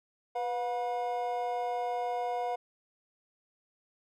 triangle tone cluster, 492.8 / 719 / 971 Hz, B4 / F#5 / B5, -4 / -50 / -30 cents, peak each -34 / -30 / -39 dBFS, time 0.35-2.56 s, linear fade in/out 10 ms, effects none

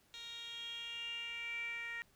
10% pulse tone with band-pass filter sweep, 466.7 Hz, A#4, 2 cents sharp, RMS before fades -44 dBFS, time 0.14-2.02 s, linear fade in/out 0 ms, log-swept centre 4000 to 2000 Hz, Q 7.9, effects pink hiss -70 dBFS RMS until 2.15 s

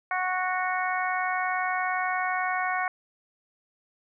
harmonic tone, 368.5 Hz, F#4, 7 cents flat, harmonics 2 / 3 / 4 / 5 / 6, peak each -29 / -31 / -32 / -33 / -34 dBFS, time 0.11-2.88 s, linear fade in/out 2 ms, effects none

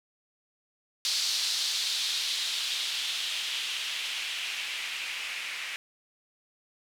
violet noise with low-pass filter sweep, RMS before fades -32 dBFS, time 1.05-5.76 s, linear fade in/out 0 ms, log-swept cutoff 4400 to 2300 Hz, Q 2.5, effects none

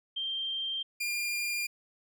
sine / sawtooth tone pair in turn, 3163 / 2404 Hz, G7 / D7, +15 / +40 cents, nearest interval perfect fourth, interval 475 cents, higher first, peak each -31 / -27 dBFS, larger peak second, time 0.16-0.83 / 1-1.67 s, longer neither, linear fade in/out 10 ms, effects none

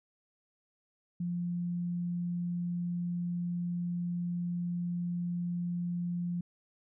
sine tone, 174.61 Hz, F3, in tune, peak -31 dBFS, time 1.2-6.41 s, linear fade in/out 5 ms, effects none

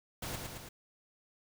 pink noise with echo, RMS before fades -40 dBFS, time 0.22-0.36 s, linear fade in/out 5 ms, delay 110 ms, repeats 3, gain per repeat -3 dB, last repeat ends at 0.69 s, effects none

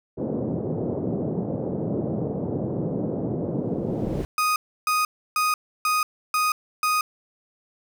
pink band-pass noise, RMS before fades -27 dBFS, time 0.17-4.23 s, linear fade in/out 20 ms, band 120 to 550 Hz, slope 24 dB/octave
brown noise with exponential growth, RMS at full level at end -29 dBFS, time 3.42-4.25 s, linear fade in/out 0 ms, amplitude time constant 180 ms
35% pulse tone bursts, 1244 Hz, D#6, 1 cent flat, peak -18 dBFS, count 6, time 4.38-7.01 s, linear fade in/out 2 ms, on 180 ms, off 310 ms
effects none

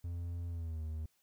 triangle tone with pitch glide, 86.1 to 78.5 Hz, F2 to D#2, -24 to +16 cents, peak -35 dBFS, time 0.04-1.06 s, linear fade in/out 5 ms, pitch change -160 cents, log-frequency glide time 0.48-0.82 s, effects white hiss -75 dBFS RMS until 1.22 s

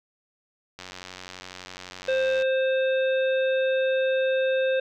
click train, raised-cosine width 0.2 ms, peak -21 dBFS, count 151, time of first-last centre 0.79-2.422 s, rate 91.9 Hz
harmonic tone, 525 Hz, C5, 6 cents sharp, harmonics 1 / 3 / 5 / 7, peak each -21 / -31 / -35 / -38 dBFS, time 2.08-4.8 s, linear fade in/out 5 ms
effects none

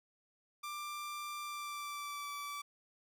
sawtooth tone with pitch glide, 1184 to 1157 Hz, D6 to D6, +14 to -26 cents, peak -37 dBFS, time 0.63-2.62 s, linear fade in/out 10 ms, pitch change -40 cents, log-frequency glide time 1.41-2.29 s, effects none

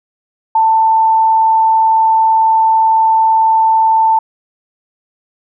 sine tone, 889 Hz, A5, 18 cents sharp, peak -7 dBFS, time 0.55-4.19 s, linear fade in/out 5 ms, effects none

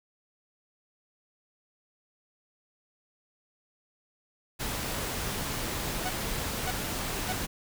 pink noise, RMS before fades -33 dBFS, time 4.59-7.47 s, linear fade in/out 20 ms
sawtooth tone bursts, 740 Hz, F#5, in tune, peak -27 dBFS, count 3, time 6.05-7.328 s, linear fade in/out 10 ms, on 46 ms, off 570 ms
effects none

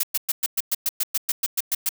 blue noise bursts, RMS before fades -22 dBFS, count 14, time 0-1.892 s, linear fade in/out 5 ms, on 33 ms, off 110 ms, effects none

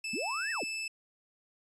sawtooth tone, 2629 Hz, E7, 5 cents flat, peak -31 dBFS, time 0.04-0.88 s, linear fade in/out 5 ms
sine linear two-way sweep, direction up then down, 179.8 to 1900 to 179.8 Hz, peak -34 dBFS, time 0.13-0.64 s, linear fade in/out 5 ms, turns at 0.51 s
effects resampled to 22050 Hz

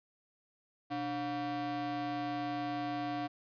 square ring-modulated tone, 210.4 Hz, G#3, 23 cents sharp, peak -32 dBFS, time 0.9-3.28 s, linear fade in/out 20 ms, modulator 506 Hz, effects resampled to 11025 Hz

